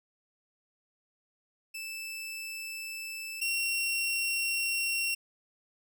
sawtooth tone pair in turn, 2637 / 2734 Hz, E7 / F7, 0 / -37 cents, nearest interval minor second, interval 63 cents, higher second, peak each -34 / -25 dBFS, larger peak second, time 1.74-3.41 / 3.41-5.15 s, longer second, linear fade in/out 10 ms, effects none

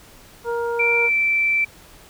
harmonic tone, 470 Hz, A#4, 14 cents sharp, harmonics 1 / 2 / 3, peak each -22 / -28 / -32 dBFS, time 0.44-1.1 s, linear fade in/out 50 ms
sine tone with pitch glide, 2349 to 2334 Hz, D7 to D7, 0 to -11 cents, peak -16 dBFS, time 0.79-1.65 s, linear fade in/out 10 ms, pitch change -11 cents, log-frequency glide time 0.98-1.12 s
effects pink hiss -47 dBFS RMS until 2.09 s

